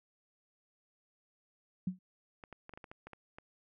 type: tone with exponential decay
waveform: sine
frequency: 184.2 Hz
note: F#3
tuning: 7 cents flat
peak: -28 dBFS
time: 1.87-1.99 s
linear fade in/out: 5 ms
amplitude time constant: 26 ms
type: clicks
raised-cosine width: 0.5 ms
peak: -33 dBFS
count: 10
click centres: 2.438 / 2.527 / 2.694 / 2.737 / 2.775 / 2.842 / 2.915 / 3.07 / 3.133 / 3.385 s
effects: none